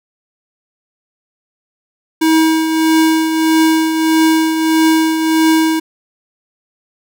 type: tone with tremolo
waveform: square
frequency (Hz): 319.8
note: D#4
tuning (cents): +48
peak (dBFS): -8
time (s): 2.21-5.8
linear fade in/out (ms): 10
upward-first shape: triangle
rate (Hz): 1.6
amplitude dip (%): 55
effects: none